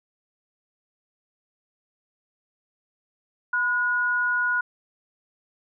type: tone pair together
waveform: sine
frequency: 1007 / 1448.2 Hz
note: B5 / F#6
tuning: +33 / -38 cents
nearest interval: tritone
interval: 629 cents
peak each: -30 / -21 dBFS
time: 3.53-4.61 s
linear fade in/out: 5 ms
effects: none